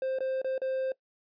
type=tone with dropouts; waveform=triangle; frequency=525 Hz; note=C5; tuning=6 cents sharp; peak=-26 dBFS; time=0.02-0.92 s; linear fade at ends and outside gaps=2 ms; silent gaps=0.187-0.205 / 0.417-0.445 / 0.58-0.617 s; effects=noise-tail reverb RT60 0.1 s tail -21 dB re dry + resampled to 11025 Hz